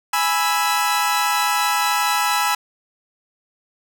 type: chord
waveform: sawtooth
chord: E major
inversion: first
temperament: equal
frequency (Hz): 830.6 / 987.8 / 1318.5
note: G#5 / B5 / E6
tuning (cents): 0 / 0 / 0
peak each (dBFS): -18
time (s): 0.13-2.55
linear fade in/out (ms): 5
effects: none